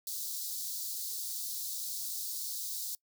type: high-pass noise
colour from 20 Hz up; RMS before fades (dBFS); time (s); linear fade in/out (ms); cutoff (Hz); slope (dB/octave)
white; -38; 0.07-2.95; 2; 3900; 48
effects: noise-tail reverb RT60 0.1 s tail -23 dB re dry